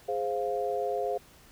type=chord; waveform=sine; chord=F minor; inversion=first; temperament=equal; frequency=415.3 / 523.3 / 698.5 Hz; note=Ab4 / C5 / F5; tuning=0 / 0 / 0 cents; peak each=-32 dBFS; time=0.08-1.18 s; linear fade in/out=10 ms; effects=pink hiss -56 dBFS RMS until 1.51 s